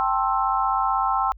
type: chord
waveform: sine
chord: A minor seventh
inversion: third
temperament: equal with one note detuned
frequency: 784 / 880 / 1057.4 / 1318.5 Hz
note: G5 / A5 / C6 / E6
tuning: 0 / 0 / +18 / 0 cents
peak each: -24 / -27 / -24 / -25 dBFS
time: 0-1.32 s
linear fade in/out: 0 ms
effects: added 50 Hz sine -42 dBFS peak until 1.37 s